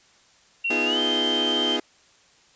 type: tone with pitch glide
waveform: sine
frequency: 2737 to 3126 Hz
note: F7 to G7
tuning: -36 to -6 cents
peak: -22 dBFS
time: 0.64-1.77 s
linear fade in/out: 10 ms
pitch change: +230 cents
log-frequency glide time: 0.85-0.99 s
type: chord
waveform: 30% pulse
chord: F half-diminished seventh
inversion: second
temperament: equal with one note detuned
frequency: 246.9 / 311.1 / 345.8 / 415.3 Hz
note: Cb4 / Eb4 / F4 / Ab4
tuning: 0 / 0 / -17 / 0 cents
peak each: -28 dBFS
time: 0.7-1.8 s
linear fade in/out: 5 ms
effects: white hiss -57 dBFS RMS until 2.55 s + resampled to 16000 Hz